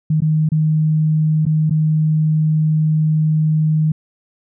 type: tone with dropouts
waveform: sine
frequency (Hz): 155.56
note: D#3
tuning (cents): 0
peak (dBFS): -12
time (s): 0.1-3.92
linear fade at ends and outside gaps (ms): 5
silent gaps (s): 0.205-0.219 / 0.49-0.518 / 1.454-1.464 / 1.697-1.707
effects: none